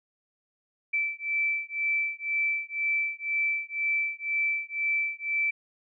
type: beating tone pair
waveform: sine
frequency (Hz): 2324 / 2326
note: D7 / D7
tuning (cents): -19 / -17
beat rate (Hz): 2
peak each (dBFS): -29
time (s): 0.93-5.51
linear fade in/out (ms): 10
effects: none